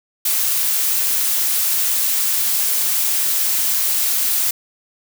blue noise, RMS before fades -18 dBFS, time 0.25-4.51 s, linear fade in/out 5 ms, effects none

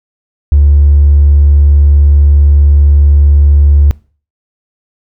sine tone with hard clipping, 72.3 Hz, D2, 27 cents flat, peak -3 dBFS, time 0.52-3.91 s, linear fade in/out 0 ms, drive 1 dB, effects noise-tail reverb RT60 0.4 s tail -22 dB re dry

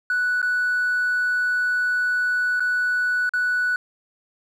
triangle tone with dropouts, 1480 Hz, F#6, in tune, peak -16 dBFS, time 0.1-3.76 s, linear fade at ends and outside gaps 2 ms, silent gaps 0.417-0.427 / 2.597-2.604 / 3.293-3.336 s, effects tanh soft clip ceiling -15 dBFS

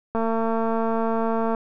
click train, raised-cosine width 1 ms, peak -12 dBFS, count 317, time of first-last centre 0.15-1.548 s, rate 226 Hz, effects none

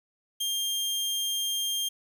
sawtooth tone, 3200 Hz, G7, 35 cents sharp, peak -24 dBFS, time 0.4-1.89 s, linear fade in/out 10 ms, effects 10-bit

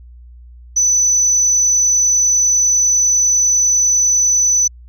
sine tone, 5990 Hz, F#8, 20 cents sharp, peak -9 dBFS, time 0.76-4.68 s, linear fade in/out 10 ms, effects tanh soft clip ceiling -7 dBFS + added 60 Hz sine -36 dBFS peak until 4.88 s

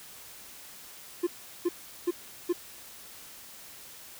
triangle tone bursts, 349.8 Hz, F4, 3 cents sharp, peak -21 dBFS, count 4, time 1.23-2.53 s, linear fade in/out 10 ms, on 40 ms, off 380 ms, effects white hiss -48 dBFS RMS until 4.19 s

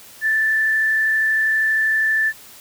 sine tone with frequency modulation, 1760 Hz, A6, in tune, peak -15 dBFS, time 0.21-2.33 s, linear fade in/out 50 ms, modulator 32.6 Hz, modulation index 0.59, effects white hiss -43 dBFS RMS until 2.6 s

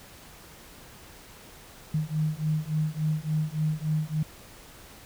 sine beating tone pair, 153 / 156.5 Hz, D#3 / D#3, -29 / +10 cents, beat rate 3.5 Hz, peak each -28 dBFS, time 1.94-4.23 s, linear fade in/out 5 ms, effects pink hiss -49 dBFS RMS until 5.05 s

